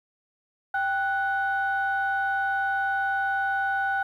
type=tone pair together; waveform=sine; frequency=784 / 1480 Hz; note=G5 / F#6; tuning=0 / 0 cents; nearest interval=major seventh; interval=1100 cents; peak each=-25 dBFS; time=0.74-4.03 s; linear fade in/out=5 ms; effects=tanh soft clip ceiling -17 dBFS + 10-bit